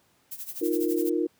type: noise with tremolo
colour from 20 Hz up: violet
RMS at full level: -35 dBFS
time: 0.31-1.1 s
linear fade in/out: 10 ms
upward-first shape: sine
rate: 12 Hz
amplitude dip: 80%
type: chord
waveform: sine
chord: Eb suspended second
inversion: none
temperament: equal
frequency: 311.1 / 349.2 / 466.2 Hz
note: Eb4 / F4 / Bb4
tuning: 0 / 0 / 0 cents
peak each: -27 / -26 / -30 dBFS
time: 0.61-1.27 s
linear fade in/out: 10 ms
effects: pink hiss -65 dBFS RMS until 1.39 s + high-pass 100 Hz 12 dB/octave